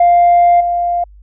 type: tone with level steps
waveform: sine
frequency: 698.5 Hz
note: F5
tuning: in tune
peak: -4 / -12 dBFS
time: 0-1.04 s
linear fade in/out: 5 ms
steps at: 0.6 s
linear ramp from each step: 10 ms
effects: tanh soft clip ceiling -3 dBFS + added 50 Hz sine -37 dBFS peak until 1.22 s